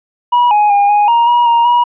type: tone with pitch steps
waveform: triangle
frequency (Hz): 969 / 835 / 810 / 828 / 938 / 959 / 937 / 963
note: B5 / G#5 / G#5 / G#5 / A#5 / A#5 / A#5 / B5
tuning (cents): -33 / +9 / -43 / -5 / +11 / +49 / +9 / -44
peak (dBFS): -5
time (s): 0.32-1.84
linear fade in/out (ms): 10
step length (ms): 190
effects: resampled to 8000 Hz